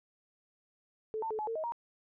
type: tone with pitch steps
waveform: sine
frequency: 436.9 / 895 / 433.8 / 853 / 454.7 / 630 / 941 Hz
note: A4 / A5 / A4 / G#5 / A#4 / D#5 / A#5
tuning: -12 / +29 / -25 / +46 / -43 / +21 / +16 cents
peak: -33 dBFS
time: 1.14-1.721 s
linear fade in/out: 0 ms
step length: 83 ms
effects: none